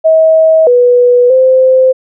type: tone with pitch steps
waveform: sine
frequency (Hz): 640 / 490.2 / 519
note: D#5 / B4 / C5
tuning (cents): +49 / -13 / -14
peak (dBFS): -3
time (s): 0.04-1.93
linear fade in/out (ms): 20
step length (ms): 630
effects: none